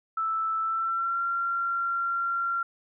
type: tone with pitch glide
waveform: sine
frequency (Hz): 1318.5 to 1375.3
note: E6 to F6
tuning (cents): 0 to -27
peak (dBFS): -25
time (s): 0.17-2.63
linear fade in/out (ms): 5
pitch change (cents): +73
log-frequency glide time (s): 0.61-1.21
effects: none